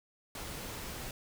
pink noise, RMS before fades -42 dBFS, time 0.35-1.11 s, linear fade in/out 2 ms, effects none

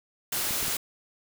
white noise, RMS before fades -29 dBFS, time 0.32-0.77 s, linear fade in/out 5 ms
clicks, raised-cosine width 3 ms, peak -26 dBFS, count 3, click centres 0.509 / 0.629 / 0.682 s
effects none

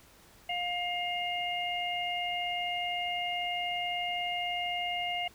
harmonic tone, 708 Hz, F5, 23 cents sharp, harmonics 1 / 3 / 4, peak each -34 / -36 / -35 dBFS, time 0.49-5.28 s, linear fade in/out 5 ms, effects pink hiss -58 dBFS RMS until 5.34 s

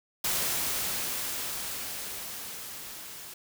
white noise with level ramp, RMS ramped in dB -28 to -44 dBFS, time 0.24-3.34 s, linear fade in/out 5 ms, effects none

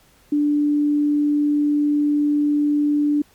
sine tone, 293.7 Hz, D4, in tune, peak -15 dBFS, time 0.32-3.22 s, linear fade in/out 5 ms, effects pink hiss -55 dBFS RMS until 3.34 s + MP3 96 kbps

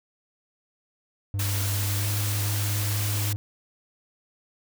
triangle tone with pitch glide, 99.3 to 102.74 Hz, G2 to G#2, +23 to -18 cents, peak -23 dBFS, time 1.34-3.36 s, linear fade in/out 0 ms, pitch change +59 cents, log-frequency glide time 1.83-2.09 s
white noise, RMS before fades -31 dBFS, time 1.39-3.33 s, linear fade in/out 5 ms
effects none

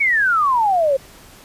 sine exponential sweep, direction down, 2291 to 523 Hz, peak -13 dBFS, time 0-0.97 s, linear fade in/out 10 ms, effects pink hiss -44 dBFS RMS until 1.44 s + resampled to 32000 Hz

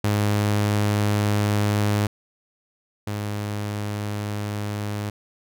sawtooth tone pair in turn, 103.83 / 103.83 Hz, G#2 / G#2, 0 / 0 cents, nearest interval unison, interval 0 cents, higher neither, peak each -15 / -22 dBFS, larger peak first, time 0.04-2.07 / 3.07-5.1 s, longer neither, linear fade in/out 5 ms, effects none

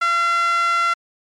5% pulse tone with band-pass filter, 683 Hz, F5, 39 cents flat, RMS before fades -18 dBFS, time 0.01-0.94 s, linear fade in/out 10 ms, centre 1500 Hz, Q 6.9, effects MP3 96 kbps

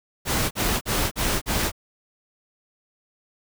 pink noise bursts, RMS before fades -23 dBFS, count 5, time 0.25-1.718 s, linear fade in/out 50 ms, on 260 ms, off 42 ms, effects none

